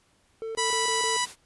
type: tone bursts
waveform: triangle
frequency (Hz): 447.5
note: A4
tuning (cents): +29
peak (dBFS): -29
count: 5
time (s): 0.42-1.166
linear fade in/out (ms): 0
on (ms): 130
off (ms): 24
type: harmonic tone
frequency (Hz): 985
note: B5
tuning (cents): -5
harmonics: 1 / 2 / 3 / 4 / 5 / 6 / 7 / 8 / 9 / 10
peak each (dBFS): -28 / -31 / -33 / -34 / -35 / -36 / -36 / -37 / -38 / -38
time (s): 0.57-1.26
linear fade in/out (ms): 20
type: noise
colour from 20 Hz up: white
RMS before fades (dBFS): -42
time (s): 0.62-1.36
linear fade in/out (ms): 50
effects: pink hiss -65 dBFS RMS until 1.45 s + resampled to 24000 Hz